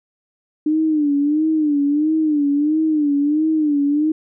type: tone with vibrato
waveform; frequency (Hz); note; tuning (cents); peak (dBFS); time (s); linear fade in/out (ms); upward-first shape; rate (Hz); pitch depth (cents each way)
sine; 300; D4; +37; -14; 0.66-4.12; 5; sine; 1.5; 97
effects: none